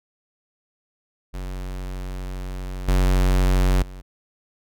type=tone with level steps; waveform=square; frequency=46.25 Hz; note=F#1; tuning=in tune; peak=-29 / -16 / -36 dBFS; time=1.33-4.02 s; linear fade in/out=20 ms; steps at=2.88 / 3.82 s; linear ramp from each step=5 ms; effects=none